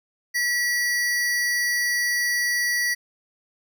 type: tone pair together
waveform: square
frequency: 1942 / 4619 Hz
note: B6 / D8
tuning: -30 / -30 cents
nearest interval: octave + minor third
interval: 1500 cents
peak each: -22 / -31 dBFS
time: 0.34-2.95 s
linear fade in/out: 20 ms
effects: none